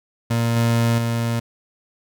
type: tone with level steps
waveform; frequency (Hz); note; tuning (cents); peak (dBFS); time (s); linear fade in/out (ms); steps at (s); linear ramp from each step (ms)
30% pulse; 116.54; A#2; 0; -15 / -13 / -17; 0.3-1.4; 10; 0.56 / 0.98; 2
effects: none